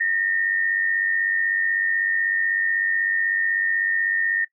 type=tone pair together; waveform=sine; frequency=1826.9 / 1923 Hz; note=A#6 / B6; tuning=-35 / -47 cents; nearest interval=minor second; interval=88 cents; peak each=-20 / -27 dBFS; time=0-4.45 s; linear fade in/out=10 ms; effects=noise-tail reverb RT60 0.1 s tail -19 dB re dry